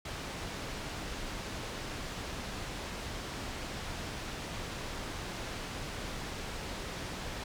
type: low-pass noise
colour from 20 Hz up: pink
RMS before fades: -40 dBFS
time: 0.05-7.44 s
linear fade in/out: 5 ms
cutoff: 6200 Hz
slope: 12 dB/octave
effects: none